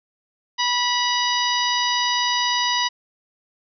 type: harmonic tone with a mistuned harmonic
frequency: 978 Hz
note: B5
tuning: 17 cents flat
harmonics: 1 / 2 / 3 / 4 / 5 / 6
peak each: -23 / -26 / -25 / -27 / -26 / -32 dBFS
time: 0.58-2.89 s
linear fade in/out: 20 ms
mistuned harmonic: 4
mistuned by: -45 cents
effects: none